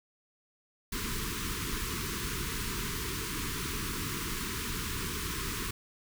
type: band-stop noise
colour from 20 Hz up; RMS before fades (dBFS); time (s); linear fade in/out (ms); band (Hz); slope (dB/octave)
pink; -35; 0.92-5.71; 5; 450 to 960; 96
effects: none